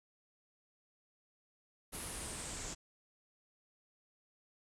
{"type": "noise with low-pass filter sweep", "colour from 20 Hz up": "pink", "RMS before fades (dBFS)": -44, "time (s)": [1.92, 2.75], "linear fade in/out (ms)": 20, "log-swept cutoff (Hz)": [11000, 7100], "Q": 4.6, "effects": []}